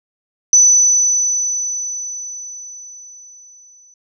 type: tone with exponential decay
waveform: sine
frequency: 5990 Hz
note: F#8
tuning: 20 cents sharp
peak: -5 dBFS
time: 0.53-3.94 s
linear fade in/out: 2 ms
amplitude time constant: 740 ms
effects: none